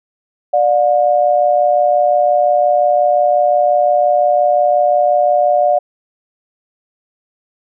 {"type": "tone pair together", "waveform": "sine", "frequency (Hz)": [592, 717.7], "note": ["D5", "F5"], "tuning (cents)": [14, 47], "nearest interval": "minor third", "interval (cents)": 333, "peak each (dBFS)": -12, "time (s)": [0.53, 5.79], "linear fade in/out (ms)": 10, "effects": []}